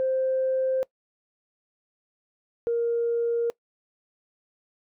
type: tone pair in turn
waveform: sine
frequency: 523.3 / 468.4 Hz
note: C5 / A#4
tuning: 0 / +8 cents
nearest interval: major second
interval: 192 cents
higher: first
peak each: -21 dBFS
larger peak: neither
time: 0-0.83 / 2.67-3.5 s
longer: neither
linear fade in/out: 0 ms
effects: noise-tail reverb RT60 0.1 s tail -23 dB re dry + tanh soft clip ceiling -17 dBFS